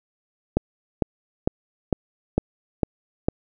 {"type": "click train", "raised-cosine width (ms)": 2, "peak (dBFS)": -5, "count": 7, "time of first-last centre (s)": [0.57, 3.285], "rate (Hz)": 2.21, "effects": []}